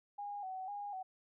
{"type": "tone with vibrato", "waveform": "sine", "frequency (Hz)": 784, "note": "G5", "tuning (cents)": 0, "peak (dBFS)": -40, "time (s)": [0.18, 1.03], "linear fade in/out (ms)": 10, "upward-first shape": "square", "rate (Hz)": 2, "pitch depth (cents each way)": 70, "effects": []}